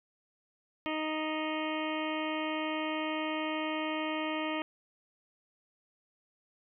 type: harmonic tone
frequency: 311.1 Hz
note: D#4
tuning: in tune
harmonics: 1 / 2 / 3 / 4 / 6 / 7 / 8 / 9 / 10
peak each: -35 / -38 / -40 / -41 / -43 / -43 / -44 / -45 / -45 dBFS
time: 0.86-4.62 s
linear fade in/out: 0 ms
effects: none